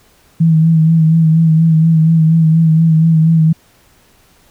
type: tone with vibrato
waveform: sine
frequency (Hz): 161.3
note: E3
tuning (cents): -37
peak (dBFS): -6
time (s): 0.4-3.53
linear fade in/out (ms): 10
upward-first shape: sine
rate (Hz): 4.2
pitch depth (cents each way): 37
effects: pink hiss -50 dBFS RMS until 4.5 s